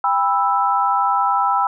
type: chord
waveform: sine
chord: E minor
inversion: first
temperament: equal with one note detuned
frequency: 798.6 / 987.8 / 1318.5 Hz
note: G5 / B5 / E6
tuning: +32 / 0 / 0 cents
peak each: -19 dBFS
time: 0.04-1.67 s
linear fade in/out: 2 ms
effects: none